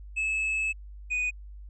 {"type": "tone pair in turn", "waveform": "triangle", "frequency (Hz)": [2599, 2482], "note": ["E7", "D#7"], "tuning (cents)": [-25, -5], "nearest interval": "minor second", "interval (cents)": 80, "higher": "first", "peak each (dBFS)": -24, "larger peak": "neither", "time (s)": [[0.16, 0.73], [1.1, 1.31]], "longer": "first", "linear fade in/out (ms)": 20, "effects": ["added 50 Hz sine -41 dBFS peak until 1.69 s", "resampled to 24000 Hz"]}